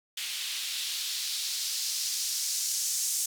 blue noise with band-pass filter sweep, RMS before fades -32 dBFS, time 0.17-3.26 s, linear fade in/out 5 ms, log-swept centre 3000 to 6800 Hz, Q 1.8, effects none

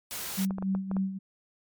white noise, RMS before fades -36 dBFS, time 0.11-0.45 s, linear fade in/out 0 ms
sine tone with tremolo, 191.9 Hz, G3, 37 cents flat, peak -24 dBFS, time 0.37-1.19 s, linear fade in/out 20 ms, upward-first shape sine, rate 3.6 Hz, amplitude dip 70%
clicks, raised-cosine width 1 ms, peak -23 dBFS, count 6, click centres 0.508 / 0.584 / 0.625 / 0.75 / 0.914 / 0.967 s
effects MP3 96 kbps

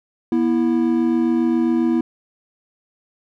triangle tone pair together, 242.2 / 329.6 Hz, B3 / E4, -34 / 0 cents, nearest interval perfect fourth, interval 534 cents, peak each -16 dBFS, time 0.32-2.01 s, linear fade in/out 2 ms, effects none

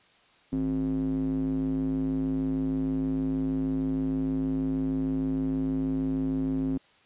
square tone with band-pass filter, 53.2 Hz, G#1, 42 cents sharp, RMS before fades -28 dBFS, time 0.52-6.78 s, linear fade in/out 10 ms, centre 250 Hz, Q 5.5, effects white hiss -60 dBFS RMS until 7.05 s + resampled to 8000 Hz

